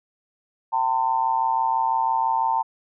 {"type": "tone with amplitude modulation", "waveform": "sine", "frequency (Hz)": 900, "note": "A5", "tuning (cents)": 39, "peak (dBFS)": -15, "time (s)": [0.72, 2.63], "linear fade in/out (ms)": 20, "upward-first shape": "sine", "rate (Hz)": 126, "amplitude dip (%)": 85, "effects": []}